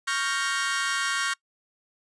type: chord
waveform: sawtooth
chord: G half-diminished seventh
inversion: second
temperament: equal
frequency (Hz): 1108.7 / 1396.9 / 1568 / 1864.7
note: Db6 / F6 / G6 / Bb6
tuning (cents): 0 / 0 / 0 / 0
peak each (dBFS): -27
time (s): 0.07-1.34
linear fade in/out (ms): 10
effects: noise-tail reverb RT60 0.1 s tail -24 dB re dry + resampled to 22050 Hz